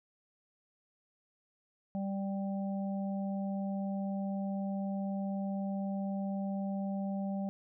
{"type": "harmonic tone", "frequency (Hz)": 196, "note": "G3", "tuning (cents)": 0, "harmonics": [1, 3, 4], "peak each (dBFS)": [-33, -43, -45], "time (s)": [1.95, 7.49], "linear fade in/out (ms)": 0, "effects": []}